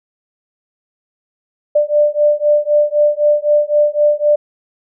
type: beating tone pair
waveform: sine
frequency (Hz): 591 / 594.9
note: D5 / D5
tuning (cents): +11 / +22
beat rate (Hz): 3.9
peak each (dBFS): -13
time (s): 1.75-4.36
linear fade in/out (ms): 10
effects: none